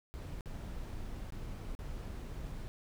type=noise with dropouts; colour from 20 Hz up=brown; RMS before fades=-42 dBFS; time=0.14-2.68 s; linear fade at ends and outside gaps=0 ms; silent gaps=0.408-0.458 / 1.304-1.323 / 1.751-1.79 s; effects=none